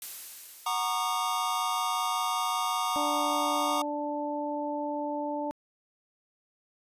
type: noise with exponential decay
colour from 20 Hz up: blue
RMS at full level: -37 dBFS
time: 0.02-2.32 s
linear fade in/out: 1 ms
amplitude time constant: 500 ms
type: chord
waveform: square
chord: D# minor seventh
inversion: first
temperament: equal with one note detuned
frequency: 740 / 932.3 / 1108.7 / 1214 Hz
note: F#5 / A#5 / C#6 / D#6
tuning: 0 / 0 / 0 / -43 cents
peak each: -35 / -33 / -36 / -32 dBFS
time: 0.66-3.82 s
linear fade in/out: 5 ms
type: harmonic tone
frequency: 293.7 Hz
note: D4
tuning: in tune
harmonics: 1 / 2 / 3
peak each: -34 / -34 / -34 dBFS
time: 2.96-5.51 s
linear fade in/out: 0 ms
effects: resampled to 32000 Hz